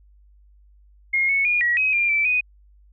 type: tone with pitch steps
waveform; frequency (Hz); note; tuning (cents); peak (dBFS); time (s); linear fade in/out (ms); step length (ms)
sine; 2144 / 2207 / 2432 / 1917 / 2536 / 2394 / 2326 / 2490; C7 / C#7 / D#7 / A#6 / D#7 / D7 / D7 / D#7; +42 / -8 / -40 / +48 / +32 / +33 / -17 / +1; -17; 1.13-2.41; 10; 160
effects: added 50 Hz sine -50 dBFS peak until 2.92 s